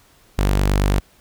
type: tone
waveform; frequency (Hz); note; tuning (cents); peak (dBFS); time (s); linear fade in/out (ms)
sawtooth; 49; G1; 0; -11; 0.38-1; 10
effects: pink hiss -54 dBFS RMS until 1.2 s